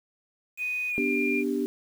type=tone with pitch glide; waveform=sine; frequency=2489 to 2395 Hz; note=D#7 to D7; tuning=0 to +33 cents; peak=-27 dBFS; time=0.57-1.44 s; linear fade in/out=50 ms; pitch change=-67 cents; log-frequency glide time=0.89-0.98 s
type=chord; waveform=sine; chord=G major; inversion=first; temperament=equal; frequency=246.9 / 293.7 / 392 Hz; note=B3 / D4 / G4; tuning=0 / 0 / 0 cents; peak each=-29 dBFS; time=0.98-1.66 s; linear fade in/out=0 ms
effects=8-bit